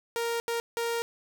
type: tone bursts at uneven times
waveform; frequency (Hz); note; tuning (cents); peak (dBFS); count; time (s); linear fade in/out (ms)
sawtooth; 466.2; A#4; 0; -24; 3; 0.16-0.4 / 0.48-0.6 / 0.77-1.02; 0
effects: none